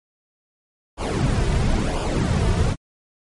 brown noise with flanger, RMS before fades -20 dBFS, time 0.97-2.76 s, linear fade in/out 50 ms, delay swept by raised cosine 0.49 to 3.79 ms, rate 0.97 Hz, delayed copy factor -0.65, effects MP3 48 kbps

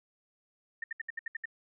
sine tone bursts, 1820 Hz, A#6, 42 cents flat, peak -33 dBFS, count 8, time 0.82-1.456 s, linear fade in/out 5 ms, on 20 ms, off 68 ms, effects none

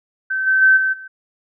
sine tone with level steps, 1541 Hz, G6, 30 cents flat, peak -18 / -12 / -8 / -15 / -32 dBFS, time 0.3-1.08 s, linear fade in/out 10 ms, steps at 0.46 / 0.61 / 0.76 / 0.92 s, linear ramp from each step 20 ms, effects none

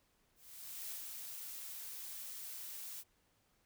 blue noise with ADSR envelope, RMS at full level -44 dBFS, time 0.35-3.04 s, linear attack 560 ms, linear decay 100 ms, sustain -3 dB, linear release 45 ms, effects pink hiss -75 dBFS RMS until 3.65 s

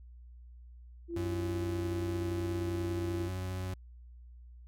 sine tone with tremolo, 339.7 Hz, F4, 48 cents flat, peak -33 dBFS, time 1.08-3.3 s, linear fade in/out 50 ms, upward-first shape square, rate 17 Hz, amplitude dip 25%
40% pulse tone with vibrato, 92.5 Hz, F#2, in tune, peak -34 dBFS, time 1.16-3.74 s, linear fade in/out 5 ms, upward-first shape triangle, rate 15 Hz, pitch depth 13 cents each way
effects added 60 Hz sine -49 dBFS peak until 4.67 s

